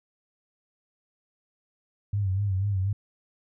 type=tone with vibrato; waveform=sine; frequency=98 Hz; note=G2; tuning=in tune; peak=-23 dBFS; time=2.13-2.93 s; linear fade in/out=5 ms; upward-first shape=sine; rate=4.1 Hz; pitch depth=84 cents each way; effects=none